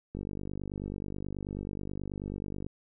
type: click train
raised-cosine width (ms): 3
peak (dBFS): -24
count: 125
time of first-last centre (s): 0.15-2.665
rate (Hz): 49.3
effects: none